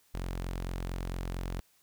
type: tone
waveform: sawtooth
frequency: 44.42 Hz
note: F1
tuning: 30 cents sharp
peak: -30 dBFS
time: 0.14-1.6 s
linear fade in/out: 0 ms
effects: white hiss -67 dBFS RMS until 1.82 s